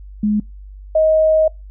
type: tone pair in turn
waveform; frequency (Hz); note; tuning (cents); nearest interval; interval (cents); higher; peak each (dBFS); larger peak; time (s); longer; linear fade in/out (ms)
sine; 210 / 629.3; G#3 / D#5; +19 / +19; octave + perfect fifth; 1900; second; -13 / -10; second; 0.23-0.4 / 0.95-1.48; second; 5
effects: noise-tail reverb RT60 0.2 s tail -25 dB re dry + added 49 Hz sine -33 dBFS peak until 1.7 s